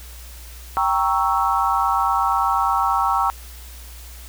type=chord; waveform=sine; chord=G diminished seventh; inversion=none; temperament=equal; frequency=784 / 932.3 / 1108.7 / 1318.5 Hz; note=G5 / Bb5 / Db6 / Fb6; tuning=0 / 0 / 0 / 0 cents; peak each=-22 dBFS; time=0.77-3.3 s; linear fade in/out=0 ms; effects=added 60 Hz sine -37 dBFS peak until 4.28 s + white hiss -43 dBFS RMS until 4.28 s